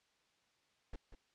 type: noise with echo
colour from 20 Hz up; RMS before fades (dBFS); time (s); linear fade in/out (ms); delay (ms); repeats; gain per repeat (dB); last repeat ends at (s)
brown; -43; 0.93-0.96; 5; 190; 1; -10; 1.15
effects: white hiss -75 dBFS RMS until 1.34 s + low-pass 5000 Hz 12 dB/octave